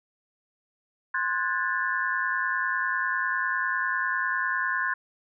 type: tone cluster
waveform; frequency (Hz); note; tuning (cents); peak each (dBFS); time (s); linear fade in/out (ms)
sine; 1049 / 1465 / 1635 / 1745; C6 / F#6 / G#6 / A6; +4 / -18 / -28 / -15; -30; 1.14-4.94; 5
effects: none